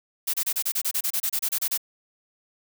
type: noise bursts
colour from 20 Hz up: blue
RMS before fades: -25 dBFS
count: 16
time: 0.27-1.777 s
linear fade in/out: 10 ms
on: 67 ms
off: 29 ms
effects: none